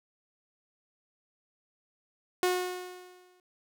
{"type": "tone with exponential decay", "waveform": "sawtooth", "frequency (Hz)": 363, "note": "F#4", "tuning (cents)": -33, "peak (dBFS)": -19, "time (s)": [2.43, 3.4], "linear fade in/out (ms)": 1, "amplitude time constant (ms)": 210, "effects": []}